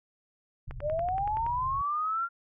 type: low-pass noise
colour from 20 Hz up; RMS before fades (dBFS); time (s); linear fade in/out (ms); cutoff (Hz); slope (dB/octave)
pink; -40; 0.67-1.82; 10; 150; 96
type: click train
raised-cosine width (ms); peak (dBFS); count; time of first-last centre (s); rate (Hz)
0.5; -27; 9; 0.71-1.465; 10.6
type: linear sweep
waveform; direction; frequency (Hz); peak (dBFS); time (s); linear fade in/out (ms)
sine; up; 568 to 1396.9; -27; 0.81-2.29; 50
effects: none